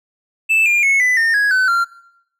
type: tone with pitch steps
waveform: triangle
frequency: 2637 / 2404 / 2192 / 1998.5 / 1822.1 / 1661.2 / 1514.6 / 1380.9 Hz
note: E7 / D7 / C#7 / B6 / A#6 / G#6 / F#6 / F6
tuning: 0 / +40 / -20 / +20 / -40 / 0 / +40 / -20 cents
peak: -10 dBFS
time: 0.49-1.85 s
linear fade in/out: 20 ms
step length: 170 ms
effects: noise-tail reverb RT60 0.7 s tail -19 dB re dry